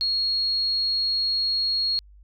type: tone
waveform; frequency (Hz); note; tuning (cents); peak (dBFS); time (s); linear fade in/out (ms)
sine; 4300; C8; +47; -21; 0.01-1.99; 0
effects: added 50 Hz sine -47 dBFS peak until 2.23 s